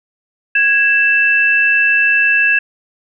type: tone pair together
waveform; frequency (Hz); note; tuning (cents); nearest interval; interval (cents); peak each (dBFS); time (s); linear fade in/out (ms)
sine; 1653.7 / 2654; G#6 / E7; -8 / +11; minor sixth; 819; -12; 0.55-2.59; 5
effects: none